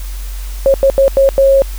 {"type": "tone bursts at uneven times", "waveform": "sine", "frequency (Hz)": 544, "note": "C#5", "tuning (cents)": -33, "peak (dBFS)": -5, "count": 5, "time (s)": [[0.66, 0.74], [0.83, 0.9], [0.98, 1.08], [1.17, 1.29], [1.38, 1.62]], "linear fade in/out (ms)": 0, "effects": ["added 46 Hz sine -20 dBFS peak until 1.78 s", "white hiss -35 dBFS RMS until 1.78 s"]}